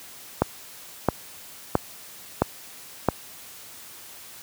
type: click train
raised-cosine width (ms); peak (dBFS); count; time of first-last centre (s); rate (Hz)
1; -3; 5; 0.42-3.087; 1.5
effects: white hiss -44 dBFS RMS until 4.42 s + high-pass 60 Hz 12 dB/octave